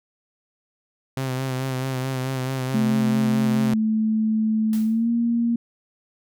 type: tone with vibrato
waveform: sawtooth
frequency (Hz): 130.81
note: C3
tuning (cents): 0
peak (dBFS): -20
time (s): 1.17-3.74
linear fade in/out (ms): 2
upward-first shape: sine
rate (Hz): 4.6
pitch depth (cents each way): 36
type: tone with pitch glide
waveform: sine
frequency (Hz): 218.5 to 234.2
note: A3 to A#3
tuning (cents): -12 to +8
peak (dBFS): -18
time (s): 2.74-5.56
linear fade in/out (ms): 5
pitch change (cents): +120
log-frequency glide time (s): 4.84-5.1
type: noise with exponential decay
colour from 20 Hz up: white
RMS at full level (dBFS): -37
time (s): 4.73-5.08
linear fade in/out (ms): 2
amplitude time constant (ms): 76
effects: none